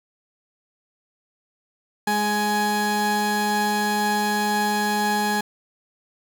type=tone pair together; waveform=30% pulse; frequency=208.4 / 835.6 Hz; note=G#3 / G#5; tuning=+6 / +10 cents; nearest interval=2 octaves; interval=2404 cents; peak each=-22 / -19 dBFS; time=2.07-5.41 s; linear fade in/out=5 ms; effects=none